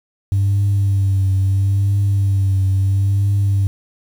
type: tone with vibrato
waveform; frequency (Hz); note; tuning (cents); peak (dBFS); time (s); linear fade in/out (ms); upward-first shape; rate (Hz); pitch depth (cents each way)
sine; 98.1; G2; +2; -11; 0.32-3.67; 0; triangle; 0.75; 45
effects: tanh soft clip ceiling -10 dBFS + 7-bit